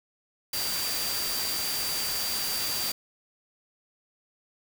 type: tone in noise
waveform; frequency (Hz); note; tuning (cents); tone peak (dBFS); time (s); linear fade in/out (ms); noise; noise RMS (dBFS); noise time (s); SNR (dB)
sine; 4699; D8; 0; -32; 0.53-2.92; 5; white; -31; 0.53-2.92; -4
effects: none